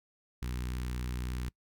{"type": "tone with notch filter", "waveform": "sawtooth", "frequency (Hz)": 61.74, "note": "B1", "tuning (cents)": 0, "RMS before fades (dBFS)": -36, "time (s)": [0.42, 1.49], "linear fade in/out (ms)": 5, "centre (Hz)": 620, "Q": 0.66, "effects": ["noise-tail reverb RT60 0.1 s tail -23 dB re dry"]}